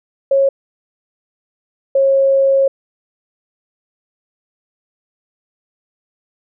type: tone pair in turn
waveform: sine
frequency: 547 / 543.5 Hz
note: C#5 / C#5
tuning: -23 / -34 cents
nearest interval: unison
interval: 11 cents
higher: first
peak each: -9 dBFS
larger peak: neither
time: 0.31-0.49 / 1.95-2.68 s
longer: second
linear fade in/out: 5 ms
effects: none